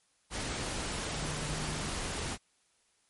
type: tone in noise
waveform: sine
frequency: 152.8 Hz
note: D#3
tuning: 31 cents flat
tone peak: -40 dBFS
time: 1.11-1.93 s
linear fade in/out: 50 ms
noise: pink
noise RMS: -36 dBFS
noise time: 0.3-2.38 s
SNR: -7 dB
effects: white hiss -71 dBFS RMS until 3.09 s + MP3 48 kbps